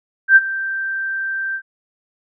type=tone with ADSR envelope; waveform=sine; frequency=1568 Hz; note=G6; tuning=in tune; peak=-3 dBFS; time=0.28-1.62 s; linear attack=80 ms; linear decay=36 ms; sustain=-17 dB; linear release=72 ms; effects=none